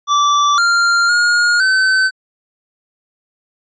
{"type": "tone with pitch steps", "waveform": "square", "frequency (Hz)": [1163, 1392, 1429, 1529], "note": ["D6", "F6", "F6", "G6"], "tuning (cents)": [-17, -6, 39, -44], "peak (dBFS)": -11, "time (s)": [0.07, 2.11], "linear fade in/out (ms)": 50, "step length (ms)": 510, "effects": ["resampled to 16000 Hz"]}